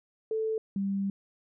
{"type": "tone pair in turn", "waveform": "sine", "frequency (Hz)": [440.3, 196.93], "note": ["A4", "G3"], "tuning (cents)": [1, 8], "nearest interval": "octave + major second", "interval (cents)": 1393, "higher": "first", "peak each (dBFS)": -27, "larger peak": "neither", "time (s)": [[0.31, 0.58], [0.76, 1.1]], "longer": "second", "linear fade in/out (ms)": 2, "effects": []}